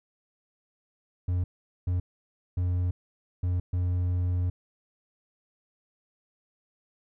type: tone bursts at uneven times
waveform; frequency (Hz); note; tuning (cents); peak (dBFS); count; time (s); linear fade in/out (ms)
triangle; 89.4; F2; +41; -22; 5; 1.28-1.44 / 1.87-2 / 2.57-2.91 / 3.43-3.6 / 3.73-4.5; 5
effects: none